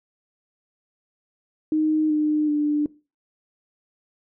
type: tone with pitch steps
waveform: sine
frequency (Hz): 310 / 303.3 / 296.7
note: D#4 / D#4 / D4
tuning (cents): -6 / -44 / +18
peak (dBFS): -18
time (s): 1.72-2.86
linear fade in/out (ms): 2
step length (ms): 380
effects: noise-tail reverb RT60 0.3 s tail -20 dB re dry